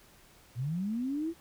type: linear sweep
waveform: sine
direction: up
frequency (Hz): 111.7 to 342.4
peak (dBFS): -30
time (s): 0.55-1.34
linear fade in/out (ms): 50
effects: pink hiss -59 dBFS RMS until 1.4 s